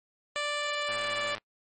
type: tone with pitch glide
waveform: 10% pulse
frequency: 587.3 to 583.6 Hz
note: D5 to D5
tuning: 0 to -11 cents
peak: -21 dBFS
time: 0.36-1.35 s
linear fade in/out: 0 ms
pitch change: -11 cents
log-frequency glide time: 0.75-1.2 s
type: click train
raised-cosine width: 0.3 ms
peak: -24 dBFS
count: 54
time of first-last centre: 0.89-1.381 s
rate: 108 Hz
effects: noise-tail reverb RT60 0.1 s tail -25 dB re dry + MP3 32 kbps